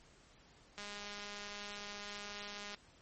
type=click train; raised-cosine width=0.2 ms; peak=-29 dBFS; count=404; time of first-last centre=0.78-2.746 s; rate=205 Hz; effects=pink hiss -64 dBFS RMS until 3.01 s + MP3 32 kbps